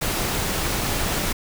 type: noise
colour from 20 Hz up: pink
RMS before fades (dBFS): -24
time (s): 0.01-1.33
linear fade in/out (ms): 10
effects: none